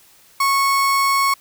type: tone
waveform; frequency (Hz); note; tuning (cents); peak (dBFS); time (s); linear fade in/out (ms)
35% pulse; 1102; C#6; -11; -13; 0.4-1.34; 5
effects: white hiss -51 dBFS RMS until 1.4 s